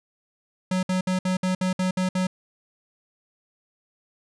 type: tone bursts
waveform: square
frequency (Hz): 185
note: F#3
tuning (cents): 0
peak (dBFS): -22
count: 9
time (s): 0.71-2.27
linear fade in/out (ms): 5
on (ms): 120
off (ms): 60
effects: resampled to 22050 Hz